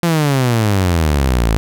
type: exponential sweep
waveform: sawtooth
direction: down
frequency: 174.61 to 51.91 Hz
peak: -8 dBFS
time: 0.03-1.57 s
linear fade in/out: 0 ms
effects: none